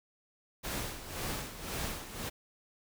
pink noise with tremolo, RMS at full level -36 dBFS, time 0.63-2.3 s, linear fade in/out 20 ms, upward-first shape sine, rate 1.9 Hz, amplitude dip 70%, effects none

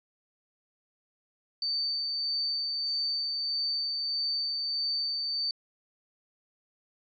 sine tone with tremolo, 4574 Hz, D8, 47 cents flat, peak -27 dBFS, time 1.62-5.51 s, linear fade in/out 2 ms, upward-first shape sine, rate 1.6 Hz, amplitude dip 25%
violet noise with exponential decay, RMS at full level -46 dBFS, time 2.86-4.34 s, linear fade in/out 5 ms, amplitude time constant 320 ms
effects resampled to 16000 Hz

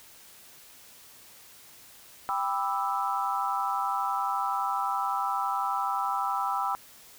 sine chord, E minor seventh, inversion first, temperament just, 791.1 / 988.9 / 1186.7 / 1318.5 Hz, G5 / B5 / D6 / E6, +16 / +2 / +18 / 0 cents, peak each -31 / -31 / -35 / -31 dBFS, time 2.29-6.75 s, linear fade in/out 0 ms, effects white hiss -52 dBFS RMS until 7.18 s

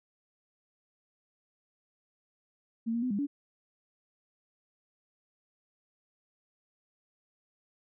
sine tone with pitch steps, 227.8 / 234.3 / 253 / 202.2 / 285.1 Hz, A#3 / A#3 / B3 / G#3 / C#4, -40 / +9 / +42 / -46 / +49 cents, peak -28 dBFS, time 2.86-3.27 s, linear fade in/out 20 ms, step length 82 ms, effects none

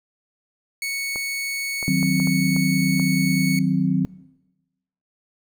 sawtooth tone, 2217 Hz, C#7, in tune, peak -21 dBFS, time 0.82-3.59 s, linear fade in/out 2 ms
clicks, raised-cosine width 1 ms, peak -20 dBFS, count 7, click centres 1.159 / 1.828 / 2.029 / 2.2 / 2.273 / 2.564 / 2.997 s
sine chord, C diminished, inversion first, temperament equal, 155.56 / 185 / 261.6 Hz, Eb3 / Gb3 / C4, 0 / 0 / 0 cents, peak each -23 / -20 / -22 dBFS, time 1.88-4.05 s, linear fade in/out 0 ms
effects noise-tail reverb RT60 1.0 s tail -21 dB re dry

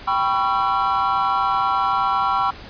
triangle chord, C# half-diminished seventh, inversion second, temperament equal with one note detuned, 784 / 987.8 / 1108.7 / 1351.7 Hz, G5 / B5 / C#6 / E6, 0 / 0 / 0 / +43 cents, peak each -21 dBFS, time 0.07-2.51 s, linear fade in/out 10 ms, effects pink hiss -39 dBFS RMS until 2.69 s + resampled to 11025 Hz

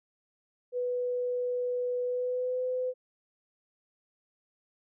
sine tone with pitch glide, 493.9 to 506.6 Hz, B4 to B4, 0 to +44 cents, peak -28 dBFS, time 0.72-2.94 s, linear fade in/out 50 ms, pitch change +44 cents, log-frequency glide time 2.04-2.63 s, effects none

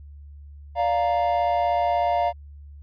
triangle chord, Bb major, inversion first, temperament just, 582.7 / 699.2 / 932.3 Hz, D5 / F5 / Bb5, -14 / +2 / 0 cents, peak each -25 / -19 / -25 dBFS, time 0.75-2.33 s, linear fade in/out 50 ms, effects added 72 Hz sine -40 dBFS peak until 2.82 s + resampled to 11025 Hz

